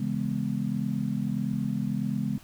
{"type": "chord", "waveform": "sine", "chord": "C# minor seventh", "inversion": "none", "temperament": "just", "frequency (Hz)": [138.59, 166.31, 207.9, 249.5], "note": ["C#3", "E3", "G#3", "B3"], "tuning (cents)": [0, 16, 2, 18], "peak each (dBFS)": [-32, -35, -29, -33], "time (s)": [0, 2.38], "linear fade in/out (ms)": 5, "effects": ["pink hiss -53 dBFS RMS until 2.43 s"]}